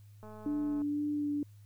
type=click train; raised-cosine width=1 ms; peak=-37 dBFS; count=127; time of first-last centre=0.23-0.819 s; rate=214 Hz
type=tone with vibrato; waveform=sine; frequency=293.2 Hz; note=D4; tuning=3 cents flat; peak=-30 dBFS; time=0.46-1.43 s; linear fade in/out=2 ms; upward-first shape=sine; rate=2 Hz; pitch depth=13 cents each way
effects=added 103 Hz sine -52 dBFS peak until 1.65 s + white hiss -71 dBFS RMS until 1.65 s